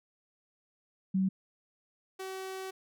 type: tone pair in turn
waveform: sine / sawtooth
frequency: 190 / 380 Hz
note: F#3 / F#4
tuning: +46 / +46 cents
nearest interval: octave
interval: 1200 cents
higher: second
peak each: -25 / -34 dBFS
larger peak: first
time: 1.14-1.29 / 2.19-2.71 s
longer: second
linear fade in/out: 10 ms
effects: none